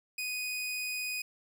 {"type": "tone", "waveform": "sawtooth", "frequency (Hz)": 2489, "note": "D#7", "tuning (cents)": 0, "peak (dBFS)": -30, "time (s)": [0.18, 1.22], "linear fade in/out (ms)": 5, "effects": []}